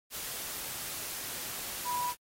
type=tone in noise; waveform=sine; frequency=982 Hz; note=B5; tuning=10 cents flat; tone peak=-30 dBFS; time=1.84-2.14 s; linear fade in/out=50 ms; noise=white; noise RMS=-39 dBFS; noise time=0.1-2.16 s; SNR=+6 dB; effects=AAC 48 kbps